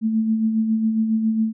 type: tone with tremolo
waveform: sine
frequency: 221.1 Hz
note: A3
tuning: 9 cents sharp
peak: -15 dBFS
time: 0.01-1.53 s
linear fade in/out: 50 ms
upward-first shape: sine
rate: 7.3 Hz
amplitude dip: 45%
effects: none